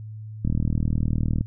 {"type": "click train", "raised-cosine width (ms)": 5, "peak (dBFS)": -11, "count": 39, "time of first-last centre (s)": [0.45, 1.41], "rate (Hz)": 39.6, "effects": ["added 108 Hz sine -34 dBFS peak until 1.46 s"]}